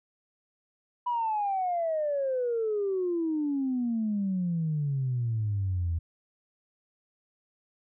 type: exponential sweep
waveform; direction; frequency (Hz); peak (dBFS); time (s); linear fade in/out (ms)
sine; down; 988 to 81.1; -25; 1.06-5.99; 10
effects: tanh soft clip ceiling -21 dBFS